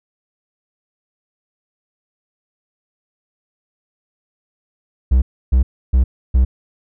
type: tone bursts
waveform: triangle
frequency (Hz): 63.5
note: B1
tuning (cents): +49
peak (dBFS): -7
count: 4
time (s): 5.11-6.45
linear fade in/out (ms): 10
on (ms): 110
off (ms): 300
effects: none